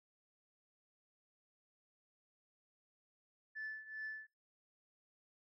sine tone with tremolo, 1746 Hz, A6, 14 cents flat, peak -39 dBFS, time 3.55-4.27 s, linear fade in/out 20 ms, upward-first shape triangle, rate 2.5 Hz, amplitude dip 85%, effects noise-tail reverb RT60 0.2 s tail -20 dB re dry + tanh soft clip ceiling -38 dBFS

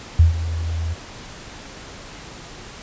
sine tone with ADSR envelope, 82.41 Hz, E2, in tune, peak -6 dBFS, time 0.19-0.95 s, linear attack 7 ms, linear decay 130 ms, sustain -15 dB, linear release 26 ms, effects pink hiss -38 dBFS RMS until 2.82 s + resampled to 16000 Hz

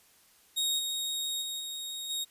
sawtooth tone with level steps, 3751 Hz, A#7, 10 cents sharp, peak -24 / -28 / -31 / -33 / -28 dBFS, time 0.56-2.25 s, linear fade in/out 20 ms, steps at 0.78 / 1.41 / 1.59 / 2.09 s, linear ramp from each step 20 ms, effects white hiss -62 dBFS RMS until 2.3 s + resampled to 32000 Hz

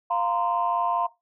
sine chord, F suspended fourth, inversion none, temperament equal with one note detuned, 698.5 / 932.3 / 1036.9 Hz, F5 / Bb5 / C6, 0 / 0 / -16 cents, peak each -26 dBFS, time 0.1-1.07 s, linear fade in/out 10 ms, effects noise-tail reverb RT60 0.2 s tail -17 dB re dry + tanh soft clip ceiling -13 dBFS

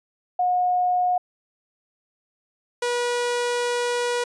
sine / sawtooth tone pair in turn, 723 / 484.4 Hz, F#5 / B4, -40 / -34 cents, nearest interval perfect fifth, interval 694 cents, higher first, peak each -18 dBFS, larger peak neither, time 0.39-1.18 / 2.82-4.24 s, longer second, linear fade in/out 5 ms, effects resampled to 22050 Hz

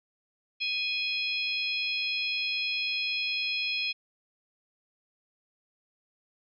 harmonic tone with a mistuned harmonic, 830.6 Hz, G#5, in tune, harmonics 3 / 4 / 5 / 6, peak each -30 / -34 / -36 / -38 dBFS, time 0.6-3.93 s, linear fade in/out 20 ms, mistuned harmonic 6, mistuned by +69 cents, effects none

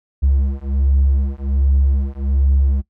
triangle beating tone pair, 67.7 / 69 Hz, C#2 / C#2, -40 / -7 cents, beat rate 1.3 Hz, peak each -14 dBFS, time 0.22-2.82 s, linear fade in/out 20 ms, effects noise-tail reverb RT60 0.1 s tail -20 dB re dry + tanh soft clip ceiling -5 dBFS

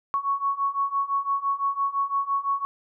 sine beating tone pair, 1107 / 1112.9 Hz, C#6 / C#6, -3 / +6 cents, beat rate 5.9 Hz, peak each -27 / -25 dBFS, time 0.14-2.65 s, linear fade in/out 0 ms, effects none

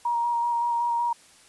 sine tone with vibrato, 945 Hz, A#5, 23 cents sharp, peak -22 dBFS, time 0.05-1.13 s, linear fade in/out 5 ms, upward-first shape square, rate 5.3 Hz, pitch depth 13 cents each way, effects white hiss -54 dBFS RMS until 1.48 s + resampled to 24000 Hz

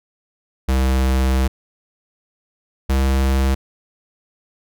square tone pair in turn, 65.41 / 66.71 Hz, C2 / C2, 0 / +34 cents, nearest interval unison, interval 34 cents, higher second, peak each -15 dBFS, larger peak neither, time 0.68-1.48 / 2.89-3.55 s, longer first, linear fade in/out 10 ms, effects none

